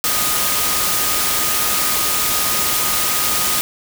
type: tone in noise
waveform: sine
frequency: 1241 Hz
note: D#6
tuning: 5 cents flat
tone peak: -27 dBFS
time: 0.04-3.61 s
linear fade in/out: 0 ms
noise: white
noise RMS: -18 dBFS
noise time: 0.04-3.61 s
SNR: -12 dB
effects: none